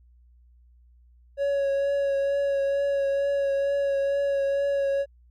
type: tone with vibrato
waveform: triangle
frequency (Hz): 557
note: C#5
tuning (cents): +8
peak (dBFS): -20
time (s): 1.37-5.06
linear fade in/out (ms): 50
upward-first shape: triangle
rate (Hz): 2.2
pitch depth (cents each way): 21
effects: added 60 Hz sine -53 dBFS peak until 5.3 s + Opus 48 kbps